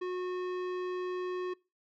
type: tone with tanh clipping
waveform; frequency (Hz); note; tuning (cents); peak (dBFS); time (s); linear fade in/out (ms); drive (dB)
sine; 364; F#4; -28; -35; 0.01-1.54; 10; 16
effects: noise-tail reverb RT60 0.3 s tail -24 dB re dry